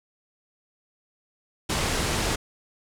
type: low-pass noise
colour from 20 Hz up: pink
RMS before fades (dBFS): -26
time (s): 1.69-2.36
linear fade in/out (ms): 10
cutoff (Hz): 9900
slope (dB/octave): 24
effects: none